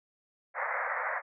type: band-pass noise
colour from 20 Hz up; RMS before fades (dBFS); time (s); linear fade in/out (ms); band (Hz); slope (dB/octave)
white; -33; 0.54-1.22; 50; 500 to 2100; 96
effects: none